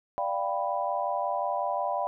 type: chord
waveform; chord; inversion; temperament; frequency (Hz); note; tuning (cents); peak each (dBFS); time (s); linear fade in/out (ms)
sine; G dominant seventh; second; equal; 587.3 / 698.5 / 784 / 987.8; D5 / F5 / G5 / B5; 0 / 0 / 0 / 0; -32; 0.18-2.07; 0
effects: none